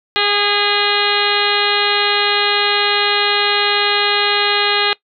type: harmonic tone with a mistuned harmonic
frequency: 410.8 Hz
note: G#4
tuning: 19 cents flat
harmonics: 1 / 2 / 3 / 4 / 5 / 6 / 7 / 8 / 9 / 10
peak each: -22 / -22 / -22 / -22 / -22 / -22 / -22 / -22 / -22 / -22 dBFS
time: 0.16-4.93 s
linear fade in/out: 0 ms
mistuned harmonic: 5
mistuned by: -17 cents
effects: noise-tail reverb RT60 0.1 s tail -21 dB re dry